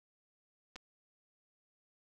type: clicks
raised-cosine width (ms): 0.2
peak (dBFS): -30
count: 2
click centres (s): 0.758 / 0.762
effects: none